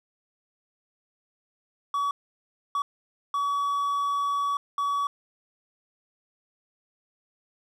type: tone bursts at uneven times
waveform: triangle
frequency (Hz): 1135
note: C#6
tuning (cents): +41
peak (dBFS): -22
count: 4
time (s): 1.94-2.11 / 2.75-2.82 / 3.34-4.57 / 4.78-5.07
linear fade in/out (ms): 2
effects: none